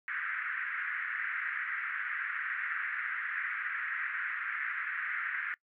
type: band-pass noise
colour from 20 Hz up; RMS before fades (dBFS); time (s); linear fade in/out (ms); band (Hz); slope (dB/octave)
white; -36; 0.08-5.54; 0; 1400 to 2000; 48
effects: noise-tail reverb RT60 0.1 s tail -22 dB re dry